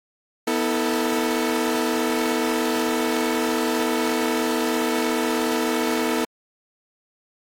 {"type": "tone cluster", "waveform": "sawtooth", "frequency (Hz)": [246.4, 323.2, 443.3], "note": ["B3", "E4", "A4"], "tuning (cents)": [-4, -34, 13], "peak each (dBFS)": -21, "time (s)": [0.47, 6.25], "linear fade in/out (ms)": 5, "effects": ["AAC 64 kbps"]}